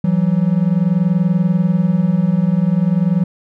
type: tone pair together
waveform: triangle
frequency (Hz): 166.87 / 187.3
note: E3 / F#3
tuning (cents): +21 / +21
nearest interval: major second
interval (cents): 200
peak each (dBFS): -13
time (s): 0.04-3.24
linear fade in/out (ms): 5
effects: none